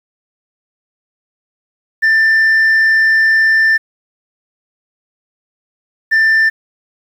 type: tone pair in turn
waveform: sine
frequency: 1781 / 1781 Hz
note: A6 / A6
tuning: +21 / +21 cents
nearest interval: unison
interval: 0 cents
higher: neither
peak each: -5 dBFS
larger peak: neither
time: 2.02-3.78 / 6.11-6.5 s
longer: first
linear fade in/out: 20 ms
effects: tanh soft clip ceiling -7 dBFS + 7-bit